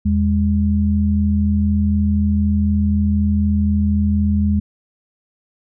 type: tone pair together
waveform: sine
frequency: 81.4 / 205.4 Hz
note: E2 / G#3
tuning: -21 / -19 cents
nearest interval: octave + major third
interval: 1602 cents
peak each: -16 dBFS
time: 0.05-4.6 s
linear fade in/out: 10 ms
effects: none